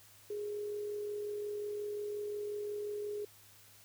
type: tone with amplitude modulation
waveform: sine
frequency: 415.3 Hz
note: G#4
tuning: in tune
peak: -35 dBFS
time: 0.3-3.25 s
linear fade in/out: 5 ms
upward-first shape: sine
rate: 45.6 Hz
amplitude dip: 30%
effects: added 102 Hz sine -67 dBFS peak until 3.84 s + white hiss -60 dBFS RMS until 3.84 s